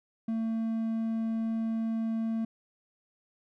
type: tone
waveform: triangle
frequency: 224.8 Hz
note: A3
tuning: 37 cents sharp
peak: -26 dBFS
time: 0.28-2.45 s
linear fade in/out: 5 ms
effects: none